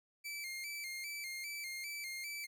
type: tone with vibrato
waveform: sawtooth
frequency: 2217 Hz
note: C#7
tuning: in tune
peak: -38 dBFS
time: 0.24-2.47 s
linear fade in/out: 20 ms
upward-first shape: square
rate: 2.5 Hz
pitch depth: 75 cents each way
effects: none